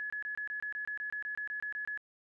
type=tone bursts; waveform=sine; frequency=1700 Hz; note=G#6; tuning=40 cents sharp; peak=-35 dBFS; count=16; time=0-1.975 s; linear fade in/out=0 ms; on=100 ms; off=25 ms; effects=none